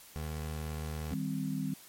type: tone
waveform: 25% pulse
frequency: 77.2 Hz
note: D#2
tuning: 13 cents flat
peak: -32 dBFS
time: 0.16-1.14 s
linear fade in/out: 0 ms
type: chord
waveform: sine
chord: C minor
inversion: first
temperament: equal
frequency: 155.56 / 196 / 261.6 Hz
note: Eb3 / G3 / C4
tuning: 0 / 0 / 0 cents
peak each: -36 dBFS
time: 1.11-1.74 s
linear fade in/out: 5 ms
effects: white hiss -54 dBFS RMS until 1.88 s + MP3 64 kbps